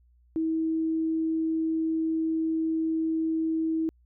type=tone; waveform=sine; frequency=321.8 Hz; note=E4; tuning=42 cents flat; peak=-24 dBFS; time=0.36-3.89 s; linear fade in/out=0 ms; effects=added 60 Hz sine -58 dBFS peak until 4.05 s